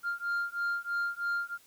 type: beating tone pair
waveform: sine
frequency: 1396.9 / 1400 Hz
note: F6 / F6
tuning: 0 / +4 cents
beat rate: 3.1 Hz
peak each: -31 dBFS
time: 0.03-1.58 s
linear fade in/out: 50 ms
effects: tanh soft clip ceiling -27 dBFS + white hiss -61 dBFS RMS until 1.66 s